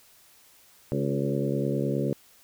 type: harmonic tone with a mistuned harmonic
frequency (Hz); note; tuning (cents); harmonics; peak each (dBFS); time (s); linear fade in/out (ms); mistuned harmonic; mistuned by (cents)
69.7; C#2; +10; 2 / 3 / 4 / 5 / 6 / 7 / 8; -29 / -31 / -32 / -33 / -34 / -34 / -35; 0.92-2.13; 0; 5; +33
effects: white hiss -57 dBFS RMS until 2.43 s